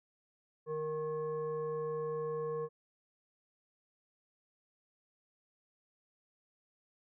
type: tone with frequency modulation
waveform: sine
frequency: 466.2 Hz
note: A#4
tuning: in tune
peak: -34 dBFS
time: 0.66-2.69 s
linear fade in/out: 50 ms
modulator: 620 Hz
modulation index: 0.59
effects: none